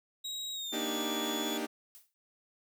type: tone with pitch glide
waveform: 35% pulse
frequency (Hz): 3818 to 3421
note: A#7 to A7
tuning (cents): +41 to -49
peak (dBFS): -35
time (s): 0.24-1.58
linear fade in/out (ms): 10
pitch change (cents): -190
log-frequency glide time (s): 0.53-0.86
type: chord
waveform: sawtooth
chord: Eb major seventh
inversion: second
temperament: equal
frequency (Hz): 233.1 / 293.7 / 311.1 / 392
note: Bb3 / D4 / Eb4 / G4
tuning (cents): 0 / 0 / 0 / 0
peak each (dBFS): -35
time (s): 0.72-1.67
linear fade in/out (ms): 20
type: noise with exponential decay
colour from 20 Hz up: blue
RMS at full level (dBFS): -49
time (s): 1.95-2.14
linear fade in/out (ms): 0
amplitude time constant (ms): 41
effects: none